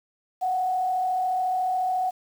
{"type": "tone with frequency modulation", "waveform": "sine", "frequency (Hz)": 740, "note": "F#5", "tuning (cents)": 0, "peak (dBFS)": -22, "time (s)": [0.41, 2.11], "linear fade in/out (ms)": 20, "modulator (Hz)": 34.1, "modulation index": 0.46, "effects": ["8-bit"]}